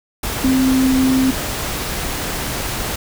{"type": "tone in noise", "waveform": "sine", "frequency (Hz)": 261.6, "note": "C4", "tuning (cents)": 0, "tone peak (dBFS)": -12, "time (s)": [0.44, 1.31], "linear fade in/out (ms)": 5, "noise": "pink", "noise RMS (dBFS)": -23, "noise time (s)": [0.23, 2.96], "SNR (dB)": 8, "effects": []}